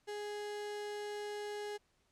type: tone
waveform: 35% pulse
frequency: 415.3 Hz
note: G#4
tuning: in tune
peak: -38 dBFS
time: 0.07-1.78 s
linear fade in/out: 20 ms
effects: pink hiss -75 dBFS RMS until 2.11 s + low-pass 9000 Hz 12 dB/octave